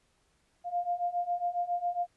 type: beating tone pair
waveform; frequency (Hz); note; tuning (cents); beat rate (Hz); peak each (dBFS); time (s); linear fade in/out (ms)
sine; 698.5 / 705.8; F5 / F5; 0 / +18; 7.3; -33 / -31; 0.64-2.07; 50
effects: pink hiss -71 dBFS RMS until 2.16 s + resampled to 24000 Hz